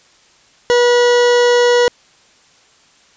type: tone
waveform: 40% pulse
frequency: 484.7 Hz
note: B4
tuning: 32 cents flat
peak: -8 dBFS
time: 0.7-1.88 s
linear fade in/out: 0 ms
effects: white hiss -50 dBFS RMS until 3.16 s + resampled to 16000 Hz